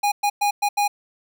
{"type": "tone bursts at uneven times", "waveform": "square", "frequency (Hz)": 820, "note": "G#5", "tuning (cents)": -22, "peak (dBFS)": -18, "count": 5, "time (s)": [[0.03, 0.12], [0.23, 0.3], [0.41, 0.51], [0.62, 0.69], [0.77, 0.88]], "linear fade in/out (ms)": 10, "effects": []}